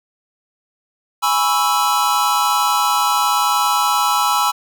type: chord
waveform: square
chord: C# minor seventh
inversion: second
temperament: equal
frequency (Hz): 830.6 / 987.8 / 1108.7 / 1318.5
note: G#5 / B5 / C#6 / E6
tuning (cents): 0 / 0 / 0 / 0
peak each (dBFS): -21 / -20 / -24 / -19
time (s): 1.22-4.52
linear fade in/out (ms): 20
effects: none